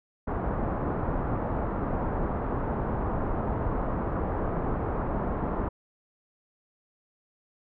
pink low-pass noise, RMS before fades -29 dBFS, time 0.27-5.69 s, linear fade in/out 10 ms, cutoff 1200 Hz, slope 24 dB/octave, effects none

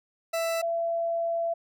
40% pulse / sine tone pair in turn, 662 / 672.4 Hz, E5 / E5, +7 / +34 cents, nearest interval unison, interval 27 cents, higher second, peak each -25 dBFS, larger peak neither, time 0.33-0.62 / 0.62-1.54 s, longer second, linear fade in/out 10 ms, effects none

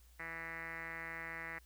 5% pulse tone with low-pass filter, 164.81 Hz, E3, in tune, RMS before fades -45 dBFS, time 0.19-1.59 s, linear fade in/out 10 ms, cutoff 2000 Hz, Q 7.1, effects added 60 Hz sine -60 dBFS peak until 1.65 s + white hiss -69 dBFS RMS until 1.65 s

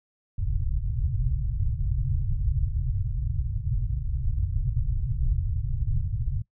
pink low-pass noise, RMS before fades -26 dBFS, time 0.38-6.42 s, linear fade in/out 5 ms, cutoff 140 Hz, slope 96 dB/octave, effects noise-tail reverb RT60 0.1 s tail -20 dB re dry

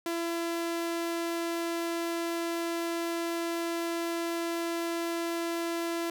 sawtooth tone, 337 Hz, E4, 38 cents sharp, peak -26 dBFS, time 0.06-6.1 s, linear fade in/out 2 ms, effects none

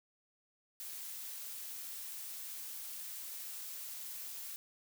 blue noise, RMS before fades -45 dBFS, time 0.8-4.56 s, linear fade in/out 0 ms, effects none

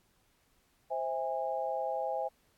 sine chord, C augmented, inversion none, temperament just, 523.3 / 654.1 / 817.6 Hz, C5 / E5 / G#5, 0 / -14 / -27 cents, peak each -36 / -36 / -35 dBFS, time 0.9-2.29 s, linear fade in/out 20 ms, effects pink hiss -71 dBFS RMS until 2.57 s + AAC 64 kbps

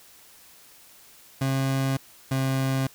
30% pulse tone pair in turn, 134.5 / 133.34 Hz, C3 / C3, +48 / +33 cents, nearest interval unison, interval 15 cents, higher first, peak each -20 / -20 dBFS, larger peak neither, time 1.41-1.97 / 2.31-2.87 s, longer neither, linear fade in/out 5 ms, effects white hiss -52 dBFS RMS until 2.94 s

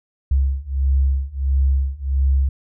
sine beating tone pair, 66.9 / 68.4 Hz, C2 / C#2, +39 / -23 cents, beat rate 1.5 Hz, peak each -19 / -18 dBFS, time 0.31-2.49 s, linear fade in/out 5 ms, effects none

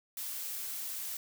blue noise, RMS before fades -39 dBFS, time 0.17-1.17 s, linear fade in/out 2 ms, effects none

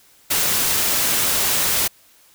white noise, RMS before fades -19 dBFS, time 0.3-1.88 s, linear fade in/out 10 ms, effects white hiss -53 dBFS RMS until 2.34 s

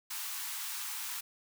white high-pass noise, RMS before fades -39 dBFS, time 0.1-1.21 s, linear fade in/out 10 ms, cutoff 810 Hz, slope 96 dB/octave, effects none

